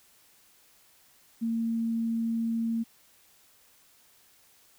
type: tone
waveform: sine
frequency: 228.4 Hz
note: A#3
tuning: 35 cents flat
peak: -26 dBFS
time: 1.41-2.84 s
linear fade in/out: 20 ms
effects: white hiss -61 dBFS RMS until 4.78 s